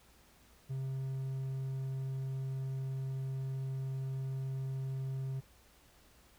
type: tone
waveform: triangle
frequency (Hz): 133.3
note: C3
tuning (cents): +33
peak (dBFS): -33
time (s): 0.69-5.41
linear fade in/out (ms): 20
effects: added 60 Hz sine -67 dBFS peak until 6.38 s + pink hiss -64 dBFS RMS until 6.38 s